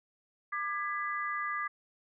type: chord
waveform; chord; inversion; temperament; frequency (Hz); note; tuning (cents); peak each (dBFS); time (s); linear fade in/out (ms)
sine; G# diminished; second; just; 1196.1 / 1661.2 / 1993.5; D6 / G#6 / B6; +31 / 0 / +16; -34 / -38 / -38; 0.52-1.68; 10
effects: none